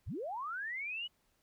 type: linear sweep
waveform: sine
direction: up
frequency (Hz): 37.91 to 2979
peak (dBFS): -37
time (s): 0.06-1.08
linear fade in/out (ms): 20
effects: pink hiss -75 dBFS RMS until 1.42 s